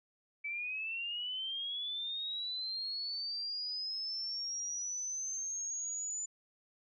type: linear sweep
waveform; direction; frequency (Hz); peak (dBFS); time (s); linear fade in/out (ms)
sine; up; 2294 to 7040; -36; 0.44-6.26; 10
effects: none